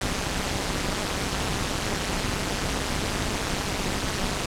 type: noise with amplitude modulation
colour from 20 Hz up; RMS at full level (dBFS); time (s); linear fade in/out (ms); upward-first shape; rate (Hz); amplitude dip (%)
pink; -23; 0.01-4.46; 5; sine; 207; 95
effects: low-pass 8000 Hz 12 dB/octave